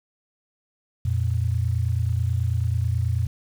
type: tone pair together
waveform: sine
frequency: 87.31 / 116.54 Hz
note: F2 / A#2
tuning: 0 / 0 cents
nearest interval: perfect fourth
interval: 500 cents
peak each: -23 dBFS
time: 1.05-3.27 s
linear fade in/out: 5 ms
effects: 8-bit